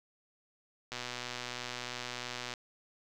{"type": "click train", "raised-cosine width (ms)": 0.2, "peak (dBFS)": -21, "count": 200, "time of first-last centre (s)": [0.92, 2.538], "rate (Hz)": 123, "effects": []}